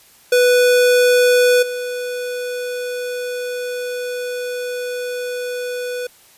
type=tone with level steps; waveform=square; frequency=493.9 Hz; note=B4; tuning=in tune; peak=-11 / -23 dBFS; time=0.32-6.07 s; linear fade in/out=5 ms; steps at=1.62 s; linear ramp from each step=10 ms; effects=white hiss -49 dBFS RMS until 6.37 s + resampled to 32000 Hz